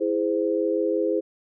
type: chord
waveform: sine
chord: E augmented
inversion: none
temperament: equal with one note detuned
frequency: 329.6 / 415.3 / 515.5 Hz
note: E4 / G#4 / B#4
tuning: 0 / 0 / -26 cents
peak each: -25 dBFS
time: 0-1.21 s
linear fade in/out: 20 ms
effects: none